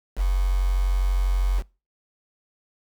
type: tone with quantisation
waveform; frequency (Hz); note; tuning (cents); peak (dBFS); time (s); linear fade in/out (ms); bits
sine; 46.12; F#1; -5; -18; 0.16-1.63; 50; 6
effects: noise-tail reverb RT60 0.3 s tail -24 dB re dry